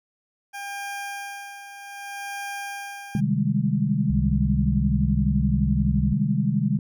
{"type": "tone with tremolo", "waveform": "20% pulse", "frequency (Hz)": 802, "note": "G5", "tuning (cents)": 39, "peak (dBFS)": -25, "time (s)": [0.53, 3.21], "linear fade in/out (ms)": 20, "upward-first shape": "sine", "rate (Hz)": 0.64, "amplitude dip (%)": 65}
{"type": "chord", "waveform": "sine", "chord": "Ab major seventh", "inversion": "first", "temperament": "equal with one note detuned", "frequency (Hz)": [130.81, 152.98, 196, 207.7], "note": ["C3", "Eb3", "G3", "Ab3"], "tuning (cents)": [0, -29, 0, 0], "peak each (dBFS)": [-26, -25, -25, -25], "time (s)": [3.15, 6.79], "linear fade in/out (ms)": 2}
{"type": "tone", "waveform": "sine", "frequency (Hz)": 67, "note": "C2", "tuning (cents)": 42, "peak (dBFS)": -24, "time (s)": [4.1, 6.13], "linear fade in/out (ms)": 0}
{"effects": []}